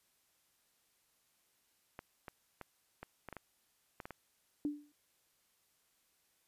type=clicks; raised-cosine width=0.5 ms; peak=-30 dBFS; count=10; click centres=1.991 / 2.282 / 2.613 / 3.03 / 3.287 / 3.327 / 3.367 / 4.002 / 4.055 / 4.107 s
type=tone with exponential decay; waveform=sine; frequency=293.7 Hz; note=D4; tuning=in tune; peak=-30 dBFS; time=4.65-4.92 s; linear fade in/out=1 ms; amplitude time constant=57 ms
effects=white hiss -75 dBFS RMS until 6.47 s + resampled to 32000 Hz